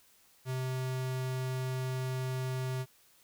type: tone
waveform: square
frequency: 129.4 Hz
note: C3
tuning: 19 cents flat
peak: -33 dBFS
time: 0.45-2.86 s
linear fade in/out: 50 ms
effects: white hiss -64 dBFS RMS until 3.23 s